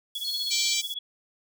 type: high-pass noise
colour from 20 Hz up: white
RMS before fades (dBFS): -41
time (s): 0.15-0.94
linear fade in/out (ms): 0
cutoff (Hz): 4500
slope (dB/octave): 96
type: tone with tremolo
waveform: sine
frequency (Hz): 3372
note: G#7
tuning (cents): +26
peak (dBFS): -28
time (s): 0.15-0.99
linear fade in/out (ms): 5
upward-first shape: sine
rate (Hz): 16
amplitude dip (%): 90
type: tone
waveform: sine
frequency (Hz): 4331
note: C#8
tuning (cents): -41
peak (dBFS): -29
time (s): 0.24-0.74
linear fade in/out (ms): 10
type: harmonic tone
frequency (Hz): 782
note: G5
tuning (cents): -4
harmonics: 3 / 4 / 5 / 6 / 7 / 8 / 9 / 10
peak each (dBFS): -33 / -33 / -33 / -33 / -33 / -33 / -33 / -33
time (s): 0.5-0.82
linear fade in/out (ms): 20
effects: none